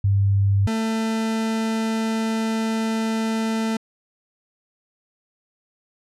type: tone pair in turn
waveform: sine / 40% pulse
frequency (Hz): 99.2 / 222.7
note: G2 / A3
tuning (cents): +21 / +21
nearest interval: octave + major second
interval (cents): 1400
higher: second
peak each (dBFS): -15 / -20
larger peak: first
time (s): 0.04-0.67 / 0.67-3.77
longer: second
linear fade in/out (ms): 5
effects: low-pass 9000 Hz 12 dB/octave